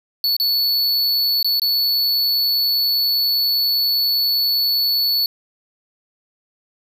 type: tone with dropouts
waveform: square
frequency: 4435 Hz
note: C#8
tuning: in tune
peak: -16 dBFS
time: 0.24-5.26 s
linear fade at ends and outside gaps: 1 ms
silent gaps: 0.366-0.399 / 1.428-1.445 / 1.597-1.618 s
effects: none